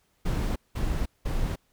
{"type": "noise bursts", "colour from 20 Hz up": "brown", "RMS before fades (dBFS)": -27, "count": 3, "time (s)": [0.25, 1.56], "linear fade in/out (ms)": 10, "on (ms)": 310, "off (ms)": 190, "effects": ["pink hiss -69 dBFS RMS until 1.72 s"]}